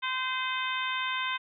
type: harmonic tone with a mistuned harmonic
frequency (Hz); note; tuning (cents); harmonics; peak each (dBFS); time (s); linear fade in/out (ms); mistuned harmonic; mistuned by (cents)
516; C5; -24; 2 / 3 / 4 / 5 / 6 / 7; -33 / -35 / -36 / -37 / -38 / -38; 0.02-1.38; 20; 5; -19
effects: none